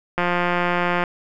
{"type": "click train", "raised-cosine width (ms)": 0.5, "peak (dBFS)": -6, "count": 152, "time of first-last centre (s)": [0.18, 1.038], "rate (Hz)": 176, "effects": []}